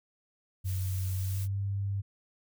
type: tone with pitch glide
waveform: sine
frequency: 94 to 99.13 Hz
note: F#2 to G2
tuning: +28 to +20 cents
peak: -29 dBFS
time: 0.64-2.02 s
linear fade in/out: 20 ms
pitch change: +92 cents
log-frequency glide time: 1.19-1.58 s
type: noise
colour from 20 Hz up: blue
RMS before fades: -44 dBFS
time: 0.64-1.48 s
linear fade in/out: 50 ms
effects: none